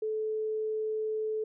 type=tone; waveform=sine; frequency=434.2 Hz; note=A4; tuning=23 cents flat; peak=-29 dBFS; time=0.02-1.44 s; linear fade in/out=5 ms; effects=none